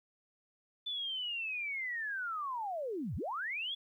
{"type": "linear two-way sweep", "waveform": "sine", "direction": "down then up", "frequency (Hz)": [3520, 66.7, 3451], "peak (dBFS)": -35, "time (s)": [0.86, 3.75], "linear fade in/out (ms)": 10, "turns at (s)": 3.16, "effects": ["12-bit"]}